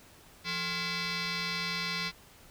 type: tone with frequency modulation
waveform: sine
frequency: 1058 Hz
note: C6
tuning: 19 cents sharp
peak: -29 dBFS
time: 0.44-2.12 s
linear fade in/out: 50 ms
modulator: 615 Hz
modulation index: 6.6
effects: tanh soft clip ceiling -29 dBFS + pink hiss -56 dBFS RMS until 2.5 s